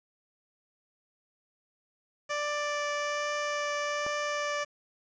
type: tone with vibrato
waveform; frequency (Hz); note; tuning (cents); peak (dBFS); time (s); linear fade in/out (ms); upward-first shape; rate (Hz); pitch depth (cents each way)
15% pulse; 587.3; D5; 0; -23; 2.29-4.65; 20; triangle; 1.2; 8
type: click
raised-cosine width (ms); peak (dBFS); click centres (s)
1; -25; 4.065
effects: resampled to 16000 Hz + 9-bit